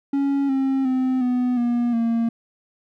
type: tone with pitch steps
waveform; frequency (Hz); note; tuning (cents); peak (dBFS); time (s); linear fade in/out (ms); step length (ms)
triangle; 278.3 / 268 / 258.2 / 248.7 / 239.5 / 230.7; C#4 / C4 / C4 / B3 / A#3 / A#3; +7 / +42 / -23 / +12 / +47 / -18; -16; 0.13-2.29; 5; 360
effects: none